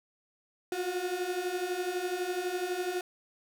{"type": "beating tone pair", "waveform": "35% pulse", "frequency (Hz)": [353.4, 365.4], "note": ["F4", "F#4"], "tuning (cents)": [21, -22], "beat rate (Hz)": 12, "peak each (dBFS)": [-34, -31], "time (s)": [0.72, 3.01], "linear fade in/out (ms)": 2, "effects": []}